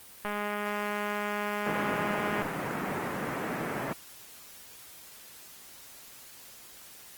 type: click train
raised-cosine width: 0.5 ms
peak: -18 dBFS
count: 450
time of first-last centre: 0.25-2.419 s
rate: 207 Hz
type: band-pass noise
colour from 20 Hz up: pink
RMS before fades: -34 dBFS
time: 1.66-3.93 s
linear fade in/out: 5 ms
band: 140 to 2100 Hz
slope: 24 dB/octave
effects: white hiss -50 dBFS RMS until 7.17 s + Opus 24 kbps